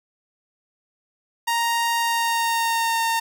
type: tone with pitch glide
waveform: sawtooth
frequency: 932.3 to 914.2 Hz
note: A#5 to A#5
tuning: 0 to -34 cents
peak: -16 dBFS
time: 1.47-3.2 s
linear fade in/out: 10 ms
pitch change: -34 cents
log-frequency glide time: 1.97-3.03 s
effects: none